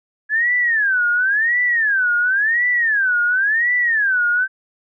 sine tone with vibrato, 1679 Hz, G#6, 18 cents sharp, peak -14 dBFS, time 0.29-4.48 s, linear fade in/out 50 ms, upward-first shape sine, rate 0.94 Hz, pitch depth 280 cents each way, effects none

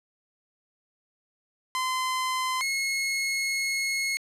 sawtooth tone pair in turn, 1030 / 2171 Hz, C6 / C#7, -28 / -37 cents, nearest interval octave + minor second, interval 1291 cents, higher second, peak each -22 dBFS, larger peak neither, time 1.75-2.61 / 2.61-4.17 s, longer second, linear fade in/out 0 ms, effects low-pass 11000 Hz 12 dB/octave + 9-bit

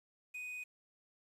triangle tone with quantisation, 2492 Hz, D#7, 2 cents sharp, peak -40 dBFS, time 0.34-0.64 s, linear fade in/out 10 ms, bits 10, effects resampled to 32000 Hz

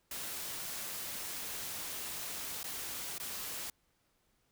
white noise with dropouts, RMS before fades -41 dBFS, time 0.11-3.7 s, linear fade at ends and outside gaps 2 ms, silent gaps 2.631-2.641 / 3.182-3.199 s, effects pink hiss -75 dBFS RMS until 4.51 s

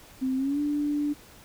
sine tone with pitch glide, 261 to 293 Hz, C4 to D4, -4 to -4 cents, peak -24 dBFS, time 0.21-1.14 s, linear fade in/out 20 ms, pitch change +200 cents, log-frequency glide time 0.36-0.6 s, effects pink hiss -51 dBFS RMS until 1.44 s

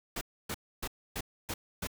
pink noise bursts, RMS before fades -36 dBFS, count 6, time 0.16-1.872 s, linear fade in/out 5 ms, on 52 ms, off 280 ms, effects none

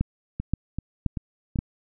two click trains, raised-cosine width 5 ms, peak -16 / -10 dBFS, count 4 / 4, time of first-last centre 0.4-1.558 / 0.01-1.589 s, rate 2.59 / 1.9 Hz, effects none

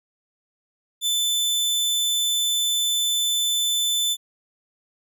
sawtooth tone, 3520 Hz, A7, in tune, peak -17 dBFS, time 1.01-4.17 s, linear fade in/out 50 ms, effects none

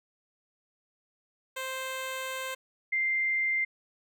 10% pulse / sine tone pair in turn, 523.3 / 2093 Hz, C5 / C7, 0 / 0 cents, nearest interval 2 octaves, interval 2400 cents, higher second, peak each -25 dBFS, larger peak neither, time 1.56-2.55 / 2.92-3.65 s, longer first, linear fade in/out 10 ms, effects none

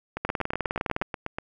two click trains, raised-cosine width 0.5 ms, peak -15 / -11 dBFS, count 11 / 16, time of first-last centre 0.17-1.385 / 0.25-1.015 s, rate 8.23 / 19.6 Hz, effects none

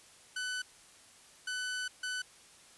sawtooth tone bursts at uneven times, 1500 Hz, F#6, 23 cents sharp, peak -31 dBFS, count 3, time 0.36-0.62 / 1.47-1.88 / 2.03-2.22 s, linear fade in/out 5 ms, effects white hiss -58 dBFS RMS until 2.77 s + resampled to 24000 Hz

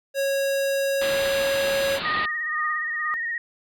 square tone, 550 Hz, C#5, 14 cents flat, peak -22 dBFS, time 0.14-2 s, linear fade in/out 50 ms
white low-pass noise, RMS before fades -31 dBFS, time 1.01-2.26 s, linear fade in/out 10 ms, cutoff 4400 Hz, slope 96 dB/octave
sine tone with tremolo, 1228 Hz, D#6, 23 cents flat, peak -24 dBFS, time 2.03-3.14 s, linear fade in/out 0 ms, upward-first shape sine, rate 2 Hz, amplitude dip 90%
sine tone with vibrato, 1864.7 Hz, A#6, in tune, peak -25 dBFS, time 2.05-3.38 s, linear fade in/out 2 ms, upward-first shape sine, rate 17 Hz, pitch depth 41 cents each way
effects none

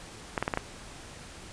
clicks, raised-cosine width 0.5 ms, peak -12 dBFS, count 5, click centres 0.378 / 0.426 / 0.479 / 0.538 / 0.574 s, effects pink hiss -46 dBFS RMS until 1.52 s + resampled to 22050 Hz

